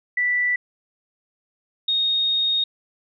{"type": "tone pair in turn", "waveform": "sine", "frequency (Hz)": [1970, 3719], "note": ["B6", "A#7"], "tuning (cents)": [-5, -5], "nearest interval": "major seventh", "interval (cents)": 1100, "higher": "second", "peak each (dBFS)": -18, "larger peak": "neither", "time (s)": [[0.17, 0.56], [1.88, 2.64]], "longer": "second", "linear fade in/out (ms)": 5, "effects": []}